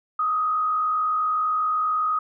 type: tone with frequency modulation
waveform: sine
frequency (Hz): 1251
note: D#6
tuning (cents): +9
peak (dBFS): -20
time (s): 0.19-2.19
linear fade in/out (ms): 5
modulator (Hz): 52.3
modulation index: 0.46
effects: none